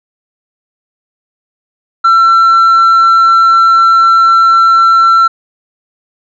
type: tone with tanh clipping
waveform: triangle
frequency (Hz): 1348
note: E6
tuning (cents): +38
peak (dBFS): -4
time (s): 2.04-5.28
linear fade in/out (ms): 10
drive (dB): 7
effects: none